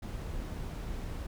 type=noise; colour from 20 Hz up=brown; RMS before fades=-38 dBFS; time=0.02-1.27 s; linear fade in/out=10 ms; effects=none